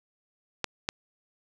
clicks, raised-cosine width 0.2 ms, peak -10 dBFS, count 2, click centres 0.643 / 0.889 s, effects none

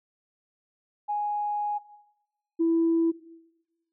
sine tone pair in turn, 830.6 / 330.8 Hz, G#5 / E4, 0 / +6 cents, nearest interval octave + major third, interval 1594 cents, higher first, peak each -25 / -19 dBFS, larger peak second, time 1.08-1.79 / 2.59-3.12 s, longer first, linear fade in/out 20 ms, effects noise-tail reverb RT60 1.0 s tail -18 dB re dry + tanh soft clip ceiling -16 dBFS

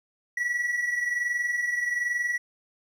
triangle tone pair together, 1920 / 1941.2 Hz, B6 / B6, -49 / -30 cents, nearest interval unison, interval 19 cents, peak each -31 / -24 dBFS, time 0.37-2.38 s, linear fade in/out 5 ms, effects none

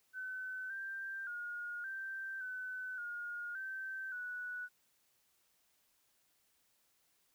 sine tone with pitch steps, 1518 / 1576 / 1433 / 1564 / 1510 / 1429 / 1550 / 1476 Hz, F#6 / G6 / F6 / G6 / F#6 / F6 / G6 / F#6, +44 / +9 / +44 / -4 / +35 / +39 / -20 / -5 cents, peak -40 dBFS, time 0.13-4.69 s, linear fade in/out 50 ms, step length 570 ms, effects white hiss -75 dBFS RMS until 7.34 s

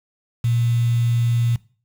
sine tone with quantisation, 118.2 Hz, A#2, 24 cents sharp, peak -16 dBFS, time 0.44-1.56 s, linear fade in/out 5 ms, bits 6, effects noise-tail reverb RT60 0.4 s tail -20 dB re dry

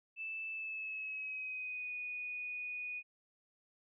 sine tone with pitch glide, 2637 to 2475 Hz, E7 to D#7, 0 to -10 cents, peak -39 dBFS, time 0.16-3.03 s, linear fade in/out 50 ms, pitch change -110 cents, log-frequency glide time 0.51-1.92 s, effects none

